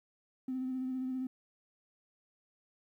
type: tone with vibrato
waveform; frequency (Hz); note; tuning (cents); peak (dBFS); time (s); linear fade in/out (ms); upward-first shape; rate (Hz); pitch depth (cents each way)
triangle; 258.2; C4; -23; -30; 0.48-1.27; 5; sine; 15; 24
effects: tanh soft clip ceiling -31 dBFS + 12-bit